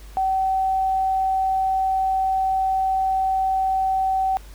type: tone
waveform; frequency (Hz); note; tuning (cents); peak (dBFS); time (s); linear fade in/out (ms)
sine; 764; G5; -45; -18; 0.17-4.37; 0
effects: added 50 Hz sine -39 dBFS peak until 4.54 s + pink hiss -49 dBFS RMS until 4.54 s